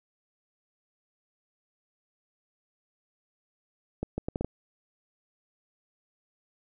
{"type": "accelerating click train", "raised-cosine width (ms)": 2, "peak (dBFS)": -17, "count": 6, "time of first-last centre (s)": [4.03, 4.446], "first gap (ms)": 150, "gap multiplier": 0.7, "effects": []}